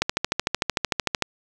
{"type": "click train", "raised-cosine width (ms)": 0.2, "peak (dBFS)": -3, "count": 17, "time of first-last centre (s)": [0.02, 1.223], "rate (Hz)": 13.3, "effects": ["7-bit"]}